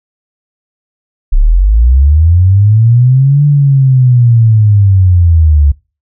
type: linear two-way sweep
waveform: sine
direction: up then down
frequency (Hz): 30.87 to 146.83 to 69.8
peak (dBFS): -3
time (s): 1.32-5.72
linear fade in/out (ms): 10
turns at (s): 3.45
effects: noise-tail reverb RT60 0.3 s tail -23 dB re dry